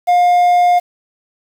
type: tone with quantisation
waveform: triangle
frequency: 710 Hz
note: F5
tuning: 28 cents sharp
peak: -6 dBFS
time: 0.07-0.8 s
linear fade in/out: 20 ms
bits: 6
effects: none